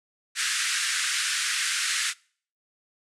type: band-pass noise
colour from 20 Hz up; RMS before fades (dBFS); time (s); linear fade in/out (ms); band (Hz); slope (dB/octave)
pink; -27; 0.35-2.14; 50; 1400 to 10000; 48
effects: noise-tail reverb RT60 0.5 s tail -25 dB re dry